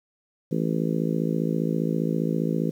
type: harmonic tone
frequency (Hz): 55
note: A1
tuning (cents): 0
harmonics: 3 / 4 / 5 / 6 / 7 / 8 / 9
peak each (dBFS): -26 / -28 / -30 / -32 / -33 / -34 / -35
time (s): 0.51-2.71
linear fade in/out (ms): 10
effects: 9-bit